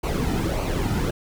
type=noise with flanger; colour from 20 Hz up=brown; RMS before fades=-24 dBFS; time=0.03-1.11 s; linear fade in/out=10 ms; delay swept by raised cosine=0.56 to 1.86 ms; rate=1.7 Hz; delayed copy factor=-0.6; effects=none